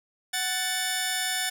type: tone pair together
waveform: 10% pulse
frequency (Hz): 744.3 / 1760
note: F#5 / A6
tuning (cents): +10 / 0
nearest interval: octave + minor third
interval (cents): 1490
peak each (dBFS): -22 / -19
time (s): 0.33-1.5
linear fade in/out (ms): 10
effects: none